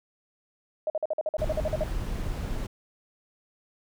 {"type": "tone bursts", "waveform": "sine", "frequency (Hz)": 621, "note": "D#5", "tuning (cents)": -3, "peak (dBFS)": -24, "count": 13, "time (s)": [0.87, 1.836], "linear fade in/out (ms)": 2, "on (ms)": 30, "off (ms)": 48}
{"type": "noise", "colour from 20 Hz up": "brown", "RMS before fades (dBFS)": -31, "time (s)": [1.38, 2.67], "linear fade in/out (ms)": 10}
{"effects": []}